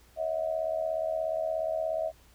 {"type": "tone with amplitude modulation", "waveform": "sine", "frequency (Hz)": 643, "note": "E5", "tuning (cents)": -43, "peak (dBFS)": -24, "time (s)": [0.16, 2.12], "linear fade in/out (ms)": 50, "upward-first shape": "sine", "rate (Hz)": 76.9, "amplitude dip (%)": 80, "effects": ["added 60 Hz sine -58 dBFS peak until 2.34 s", "pink hiss -61 dBFS RMS until 2.34 s"]}